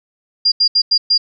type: tone bursts at uneven times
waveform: sine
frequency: 4801 Hz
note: D8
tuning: 37 cents sharp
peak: -9 dBFS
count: 5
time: 0.45-0.52 / 0.6-0.68 / 0.75-0.82 / 0.91-0.98 / 1.1-1.18 s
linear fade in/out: 10 ms
effects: none